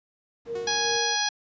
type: noise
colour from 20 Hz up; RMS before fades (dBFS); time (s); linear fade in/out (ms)
brown; -41; 0.45-0.98; 10
type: tone with tremolo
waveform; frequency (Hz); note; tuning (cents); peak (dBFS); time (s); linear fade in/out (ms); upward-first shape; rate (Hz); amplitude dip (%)
sine; 466.3; A#4; +1; -28; 0.46-1.17; 50; sine; 2.6; 55
type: tone with exponential decay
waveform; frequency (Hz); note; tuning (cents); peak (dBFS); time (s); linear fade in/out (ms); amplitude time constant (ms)
sawtooth; 366.7; F#4; -15; -32; 0.55-1.2; 5; 140
type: harmonic tone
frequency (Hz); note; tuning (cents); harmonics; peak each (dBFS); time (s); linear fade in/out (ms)
830.6; G#5; 0; 1 / 2 / 3 / 4 / 5 / 6 / 7; -30 / -30 / -36 / -31 / -31 / -32 / -30; 0.67-1.29; 5
effects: high-pass 150 Hz 12 dB/octave + resampled to 16000 Hz